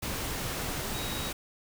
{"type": "tone in noise", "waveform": "sine", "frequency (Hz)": 3802, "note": "A#7", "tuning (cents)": 33, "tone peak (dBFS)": -40, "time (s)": [0.94, 1.3], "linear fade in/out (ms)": 10, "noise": "pink", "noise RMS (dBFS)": -34, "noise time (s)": [0.02, 1.33], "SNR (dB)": -9, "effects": []}